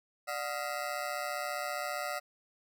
20% pulse ring-modulated tone, 659.3 Hz, E5, in tune, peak -26 dBFS, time 0.27-2.2 s, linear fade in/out 20 ms, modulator 67.5 Hz, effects none

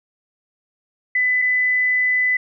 sine tone pair in turn, 2002 / 2002 Hz, B6 / B6, +23 / +23 cents, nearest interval unison, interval 0 cents, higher neither, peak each -15 dBFS, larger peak neither, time 1.15-1.42 / 1.42-2.37 s, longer second, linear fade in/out 5 ms, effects none

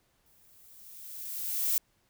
violet noise with exponential growth, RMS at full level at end -26 dBFS, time 0.26-1.78 s, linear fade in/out 1 ms, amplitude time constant 330 ms, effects pink hiss -71 dBFS RMS until 2.09 s

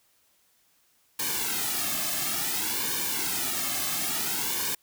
white noise with flanger, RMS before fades -29 dBFS, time 1.19-4.75 s, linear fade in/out 5 ms, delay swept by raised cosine 1.5 to 2.11 ms, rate 0.57 Hz, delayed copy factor -0.85, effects white hiss -66 dBFS RMS until 4.82 s

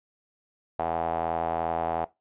sawtooth tone with band-pass filter, 82.8 Hz, E2, 8 cents sharp, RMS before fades -28 dBFS, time 0.79-2.05 s, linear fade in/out 5 ms, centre 740 Hz, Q 5.1, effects noise-tail reverb RT60 0.2 s tail -19 dB re dry + resampled to 8000 Hz

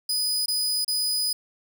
sawtooth tone with dropouts, 4978 Hz, D#8, in tune, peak -20 dBFS, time 0.09-1.33 s, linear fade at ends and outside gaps 5 ms, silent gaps 0.459-0.481 / 0.847-0.879 s, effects none

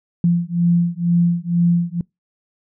sine beating tone pair, 171.3 / 173.4 Hz, F3 / F3, -33 / -12 cents, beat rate 2.1 Hz, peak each -17 dBFS, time 0.24-2.01 s, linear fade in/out 2 ms, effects noise-tail reverb RT60 0.2 s tail -26 dB re dry

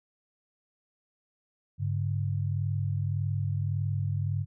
sine tone pair together, 100.5 / 142.24 Hz, G2 / C#3, +44 / +45 cents, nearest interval tritone, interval 601 cents, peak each -28 / -31 dBFS, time 1.78-4.46 s, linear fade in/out 50 ms, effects none

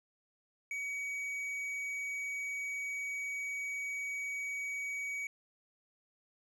sine tone with tanh clipping, 2262 Hz, C#7, 34 cents sharp, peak -37 dBFS, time 0.71-5.27 s, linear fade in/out 2 ms, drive 7 dB, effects none

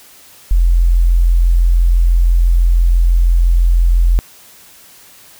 sine tone, 43 Hz, F1, 26 cents flat, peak -7 dBFS, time 0.51-4.19 s, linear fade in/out 0 ms, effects white hiss -42 dBFS RMS until 5.39 s

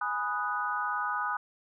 sine chord, G# minor seventh, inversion none, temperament equal, 830.6 / 987.8 / 1244.5 / 1480 Hz, G#5 / B5 / D#6 / F#6, 0 / 0 / 0 / 0 cents, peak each -36 / -36 / -32 / -34 dBFS, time 0.01-1.37 s, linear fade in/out 5 ms, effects none

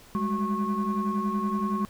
sine tone cluster, 199 / 209.7 / 373.6 / 1092 Hz, G3 / G#3 / F#4 / C#6, +26 / +17 / +17 / -26 cents, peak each -30 / -27 / -35 / -29 dBFS, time 0.15-1.85 s, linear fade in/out 0 ms, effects tanh soft clip ceiling -18 dBFS + pink hiss -52 dBFS RMS until 1.89 s

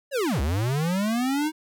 square linear two-way sweep, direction down then up, 587.3 to 63.7 to 318 Hz, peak -23 dBFS, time 0.11-1.52 s, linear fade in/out 50 ms, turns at 0.41 s, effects none

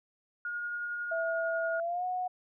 sine tone with tremolo, 1431 Hz, F6, 42 cents sharp, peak -32 dBFS, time 0.45-1.8 s, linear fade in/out 2 ms, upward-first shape triangle, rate 11 Hz, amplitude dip 25%
sine tone with pitch glide, 659.3 to 731.5 Hz, E5 to F#5, 0 to -20 cents, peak -30 dBFS, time 1.11-2.28 s, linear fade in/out 10 ms, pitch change +180 cents, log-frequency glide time 1.77-2.05 s
effects none

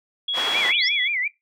sine tone with pitch glide, 3334 to 3369 Hz, G#7 to G#7, +6 to +24 cents, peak -22 dBFS, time 0.28-1.08 s, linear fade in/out 5 ms, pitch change +18 cents, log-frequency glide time 0.46-0.76 s
white band-pass noise, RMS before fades -28 dBFS, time 0.33-0.73 s, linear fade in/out 50 ms, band 370 to 2400 Hz, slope 12 dB/octave
sine tone with vibrato, 2177 Hz, C#7, 32 cents flat, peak -21 dBFS, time 0.54-1.28 s, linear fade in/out 5 ms, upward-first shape sine, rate 5.7 Hz, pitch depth 180 cents each way
sine linear sweep, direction up, 1661.2 to 5650 Hz, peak -22 dBFS, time 0.68-0.89 s, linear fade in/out 10 ms
effects noise-tail reverb RT60 0.2 s tail -22 dB re dry

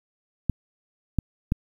clicks, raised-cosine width 5 ms, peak -9 dBFS, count 3, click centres 0.497 / 1.187 / 1.521 s, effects 8-bit

